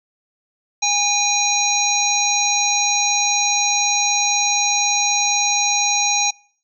harmonic tone with a mistuned harmonic, 817 Hz, G#5, 29 cents flat, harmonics 1 / 3 / 5 / 7 / 8, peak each -22 / -22 / -22 / -22 / -22 dBFS, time 0.82-6.31 s, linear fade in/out 10 ms, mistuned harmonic 5, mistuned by -42 cents, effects noise-tail reverb RT60 0.5 s tail -25 dB re dry

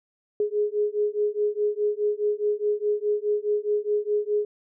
sine beating tone pair, 415.3 / 420.1 Hz, G#4 / G#4, 0 / +20 cents, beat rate 4.8 Hz, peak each -25 dBFS, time 0.4-4.45 s, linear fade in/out 2 ms, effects none

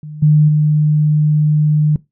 sine tone with level steps, 151.4 Hz, D#3, 47 cents flat, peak -26 / -6 / -9 dBFS, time 0.03-1.96 s, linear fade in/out 2 ms, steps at 0.22 / 0.48 s, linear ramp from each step 10 ms, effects noise-tail reverb RT60 0.2 s tail -20 dB re dry

